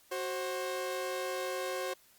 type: tone pair together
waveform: sawtooth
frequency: 371.7 / 531.6 Hz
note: F#4 / C5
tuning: +8 / +27 cents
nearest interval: tritone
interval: 619 cents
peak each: -34 / -32 dBFS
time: 0.11-1.94 s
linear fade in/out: 10 ms
effects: white hiss -63 dBFS RMS until 2.18 s + Opus 48 kbps